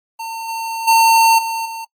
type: tone with level steps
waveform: square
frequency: 906 Hz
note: A#5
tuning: 50 cents flat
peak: -25 / -22 / -9 / -20 / -26 dBFS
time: 0.19-1.85 s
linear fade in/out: 10 ms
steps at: 0.48 / 0.87 / 1.38 / 1.65 s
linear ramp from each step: 10 ms
effects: noise-tail reverb RT60 0.1 s tail -25 dB re dry + AAC 64 kbps